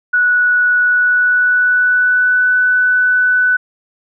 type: tone with pitch glide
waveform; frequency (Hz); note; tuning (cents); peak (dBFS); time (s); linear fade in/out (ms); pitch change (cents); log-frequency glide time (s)
sine; 1471 to 1495; F#6 to F#6; -11 to +17; -9; 0.13-3.57; 10; +28; 0.82-2.53
effects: none